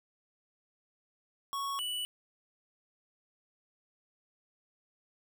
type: tone pair in turn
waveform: square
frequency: 1108.7 / 2960 Hz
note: C#6 / F#7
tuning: 0 / 0 cents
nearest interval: octave + perfect fourth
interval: 1700 cents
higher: second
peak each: -34 / -34 dBFS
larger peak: neither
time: 1.53-1.79 / 1.79-2.05 s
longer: neither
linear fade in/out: 0 ms
effects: none